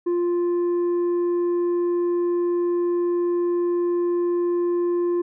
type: tone with tanh clipping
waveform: sine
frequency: 349.2 Hz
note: F4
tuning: in tune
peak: -20 dBFS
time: 0.06-5.22 s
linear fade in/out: 10 ms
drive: 4 dB
effects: none